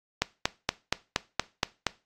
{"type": "click train", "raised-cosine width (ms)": 0.2, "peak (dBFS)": -5, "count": 8, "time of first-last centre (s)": [0.22, 1.867], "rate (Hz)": 4.25, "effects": ["noise-tail reverb RT60 0.3 s tail -20 dB re dry", "AAC 48 kbps"]}